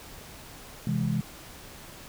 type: chord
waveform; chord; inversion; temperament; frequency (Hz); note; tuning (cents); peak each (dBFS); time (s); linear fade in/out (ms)
sine; C augmented; none; equal; 130.81 / 164.81 / 207.7; C3 / E3 / G#3; 0 / 0 / 0; -29; 0.87-1.21; 2
effects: pink hiss -46 dBFS RMS until 2.08 s